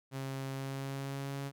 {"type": "tone with pitch glide", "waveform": "sawtooth", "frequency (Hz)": [135, 138.88], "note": ["C#3", "C#3"], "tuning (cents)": [-45, 4], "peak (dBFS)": -33, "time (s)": [0.11, 1.52], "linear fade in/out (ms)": 50, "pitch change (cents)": 49, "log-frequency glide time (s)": [0.53, 1.4], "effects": []}